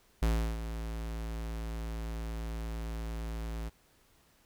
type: tone with ADSR envelope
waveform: square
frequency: 55.7 Hz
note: A1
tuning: 22 cents sharp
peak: -25 dBFS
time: 0.22-3.7 s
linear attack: 6 ms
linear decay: 340 ms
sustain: -11 dB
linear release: 23 ms
effects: pink hiss -66 dBFS RMS until 4.45 s